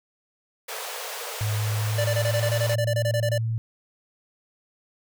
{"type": "high-pass noise", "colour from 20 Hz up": "pink", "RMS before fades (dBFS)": -34, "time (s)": [0.68, 2.75], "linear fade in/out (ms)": 10, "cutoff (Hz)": 420, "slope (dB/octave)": 96}
{"type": "tone with pitch glide", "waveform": "sine", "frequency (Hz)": [106.3, 113.27], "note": ["G#2", "A#2"], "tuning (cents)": [41, -49], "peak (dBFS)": -23, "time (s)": [1.41, 3.58], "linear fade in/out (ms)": 0, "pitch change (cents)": 110, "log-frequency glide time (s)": [1.58, 2.74]}
{"type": "tone bursts", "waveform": "square", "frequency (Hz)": 587.3, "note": "D5", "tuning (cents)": 0, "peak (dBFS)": -24, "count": 16, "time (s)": [1.98, 3.38], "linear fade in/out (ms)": 5, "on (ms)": 65, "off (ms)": 24}
{"effects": []}